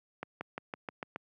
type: accelerating click train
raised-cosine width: 0.5 ms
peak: -22 dBFS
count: 7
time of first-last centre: 0.23-1.16 s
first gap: 180 ms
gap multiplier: 0.94
effects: high-pass 150 Hz 12 dB/octave